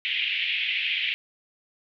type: band-pass noise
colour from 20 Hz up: white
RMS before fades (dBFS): -27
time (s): 0.05-1.14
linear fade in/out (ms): 0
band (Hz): 2100 to 3200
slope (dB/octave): 48
effects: none